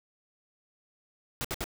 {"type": "noise bursts", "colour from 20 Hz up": "pink", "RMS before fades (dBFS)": -33, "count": 3, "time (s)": [1.41, 1.641], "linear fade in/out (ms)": 0, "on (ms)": 35, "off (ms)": 63, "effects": []}